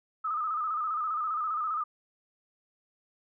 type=tone with vibrato; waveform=sine; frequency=1253 Hz; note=D#6; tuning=12 cents sharp; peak=-28 dBFS; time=0.24-1.84 s; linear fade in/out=10 ms; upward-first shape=square; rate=15 Hz; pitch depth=58 cents each way; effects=none